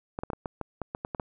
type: clicks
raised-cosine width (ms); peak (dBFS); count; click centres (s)
1; -18; 11; 0.189 / 0.235 / 0.302 / 0.333 / 0.458 / 0.613 / 0.817 / 0.949 / 1.049 / 1.148 / 1.198
effects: none